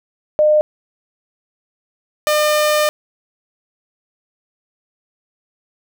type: tone pair in turn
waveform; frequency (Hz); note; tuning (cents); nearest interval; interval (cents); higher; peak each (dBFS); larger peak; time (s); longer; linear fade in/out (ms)
sine / sawtooth; 607 / 603.6; D#5 / D5; -43 / +47; unison; 10; first; -9; neither; 0.39-0.61 / 2.27-2.89; second; 0
effects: none